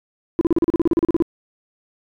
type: tone bursts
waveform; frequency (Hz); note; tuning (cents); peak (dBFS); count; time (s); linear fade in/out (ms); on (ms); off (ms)
sine; 334.5; E4; +25; -10; 15; 0.39-1.223; 0; 21; 37
effects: tanh soft clip ceiling -11 dBFS